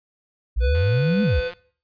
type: exponential two-way sweep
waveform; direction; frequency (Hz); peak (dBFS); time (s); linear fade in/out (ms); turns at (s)
sine; up then down; 53 to 220 to 53; -17; 0.56-1.41; 20; 1.23
type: tone with pitch glide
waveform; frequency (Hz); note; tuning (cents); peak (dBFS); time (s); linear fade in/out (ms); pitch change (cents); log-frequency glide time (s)
square; 495.5 to 501.8; B4 to B4; +6 to +28; -24; 0.6-1.52; 50; +22; 1.14-1.33
type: click train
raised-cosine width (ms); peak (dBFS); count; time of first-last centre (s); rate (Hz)
0.3; -24; 140; 0.75-1.535; 177
effects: noise-tail reverb RT60 0.5 s tail -21 dB re dry + resampled to 11025 Hz